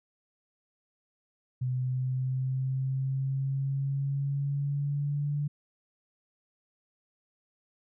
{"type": "exponential sweep", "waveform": "sine", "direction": "up", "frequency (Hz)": [126.6, 146.2], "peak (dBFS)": -27, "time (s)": [1.61, 5.48], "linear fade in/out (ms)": 10, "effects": []}